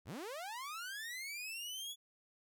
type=linear sweep; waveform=sawtooth; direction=up; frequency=51.91 to 3429 Hz; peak=-39 dBFS; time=0.05-1.96 s; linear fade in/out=50 ms; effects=none